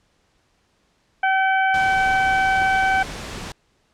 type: harmonic tone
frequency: 766 Hz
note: G5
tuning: 40 cents flat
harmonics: 1 / 2 / 3 / 4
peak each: -18 / -20 / -27 / -36 dBFS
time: 1.23-3.03 s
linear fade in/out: 5 ms
type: noise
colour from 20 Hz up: pink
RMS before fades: -32 dBFS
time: 1.74-3.52 s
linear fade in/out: 2 ms
effects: pink hiss -64 dBFS RMS until 3.93 s + low-pass 7000 Hz 12 dB/octave